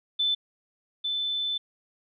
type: tone pair in turn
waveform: sine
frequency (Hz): 3520 / 3520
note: A7 / A7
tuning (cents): 0 / 0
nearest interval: unison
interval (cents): 0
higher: neither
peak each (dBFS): -22 / -26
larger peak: first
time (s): 0.19-0.35 / 1.04-1.58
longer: second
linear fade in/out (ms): 10
effects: none